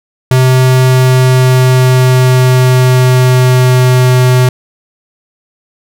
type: tone with pitch glide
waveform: square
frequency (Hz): 128.9 to 126.76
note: C3 to B2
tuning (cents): -26 to +46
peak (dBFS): -5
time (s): 0.31-4.49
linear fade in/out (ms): 2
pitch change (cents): -28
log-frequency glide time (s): 0.76-4.23
effects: none